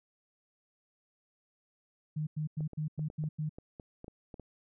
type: tone bursts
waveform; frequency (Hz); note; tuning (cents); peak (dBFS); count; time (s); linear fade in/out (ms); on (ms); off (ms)
sine; 153.3; D#3; -25; -31; 7; 2.16-3.494; 10; 110; 94
type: clicks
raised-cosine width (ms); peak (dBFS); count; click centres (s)
2; -32; 11; 2.607 / 2.733 / 2.993 / 3.101 / 3.239 / 3.585 / 3.798 / 4.044 / 4.081 / 4.342 / 4.397
effects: none